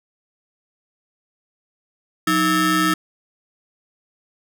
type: ring-modulated tone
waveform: 30% pulse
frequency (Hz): 493.9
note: B4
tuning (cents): 0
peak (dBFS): -10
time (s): 2.27-2.94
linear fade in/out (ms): 5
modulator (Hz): 807
effects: none